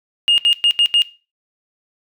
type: tone bursts at uneven times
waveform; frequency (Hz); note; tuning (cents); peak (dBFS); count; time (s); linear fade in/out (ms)
sine; 2841; F7; +29; -9; 5; 0.28-0.38 / 0.45-0.53 / 0.64-0.71 / 0.79-0.86 / 0.94-1.02; 0
effects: noise-tail reverb RT60 0.3 s tail -17 dB re dry + tanh soft clip ceiling -7 dBFS